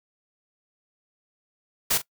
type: noise with echo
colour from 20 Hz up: white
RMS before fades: -22 dBFS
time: 1.9-1.98 s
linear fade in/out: 10 ms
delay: 40 ms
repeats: 1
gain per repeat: -13 dB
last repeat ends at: 2.02 s
effects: noise-tail reverb RT60 0.1 s tail -21 dB re dry